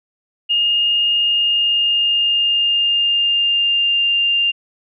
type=tone with pitch glide; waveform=sine; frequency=2838 to 2797 Hz; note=F7 to F7; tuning=+27 to +2 cents; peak=-13 dBFS; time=0.49-4.52 s; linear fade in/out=20 ms; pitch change=-25 cents; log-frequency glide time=1.14-4.09 s; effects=none